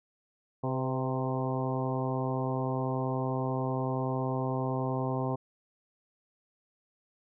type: harmonic tone with a mistuned harmonic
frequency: 130.81 Hz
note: C3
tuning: in tune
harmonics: 1 / 2 / 3 / 4 / 5 / 6 / 7 / 8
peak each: -32 / -35 / -37 / -38 / -39 / -40 / -40 / -41 dBFS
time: 0.63-5.36 s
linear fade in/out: 10 ms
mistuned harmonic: 4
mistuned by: -33 cents
effects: none